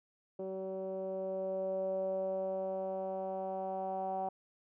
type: tone with low-pass filter sweep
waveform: 10% pulse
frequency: 190 Hz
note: F#3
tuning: 46 cents sharp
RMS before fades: -37 dBFS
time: 0.39-4.29 s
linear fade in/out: 5 ms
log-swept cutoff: 480 to 740 Hz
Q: 6.4
effects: none